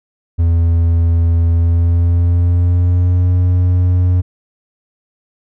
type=tone with pitch glide; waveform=triangle; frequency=84 to 90.03 Hz; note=E2 to F#2; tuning=+33 to -47 cents; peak=-7 dBFS; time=0.38-4.22 s; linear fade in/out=20 ms; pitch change=+120 cents; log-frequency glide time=1.52-3.3 s; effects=none